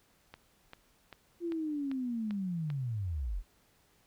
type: click train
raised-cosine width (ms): 0.3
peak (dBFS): -30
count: 7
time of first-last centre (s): 0.34-2.702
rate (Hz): 2.54
type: linear sweep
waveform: sine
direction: down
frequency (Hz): 349.3 to 35.29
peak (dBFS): -32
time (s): 1.4-3.43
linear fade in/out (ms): 50
effects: pink hiss -68 dBFS RMS until 4.06 s